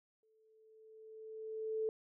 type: tone with exponential growth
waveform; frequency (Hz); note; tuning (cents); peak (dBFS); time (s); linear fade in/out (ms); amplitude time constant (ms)
sine; 438.9; A4; -4; -32; 0.23-1.89; 1; 360
effects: none